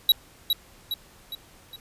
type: tone with echo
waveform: square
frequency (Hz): 3881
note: B7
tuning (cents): -31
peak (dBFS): -14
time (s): 0.09-0.12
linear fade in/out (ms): 2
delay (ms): 410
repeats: 4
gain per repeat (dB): -6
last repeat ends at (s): 1.76
effects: pink hiss -53 dBFS RMS until 1.8 s + resampled to 32000 Hz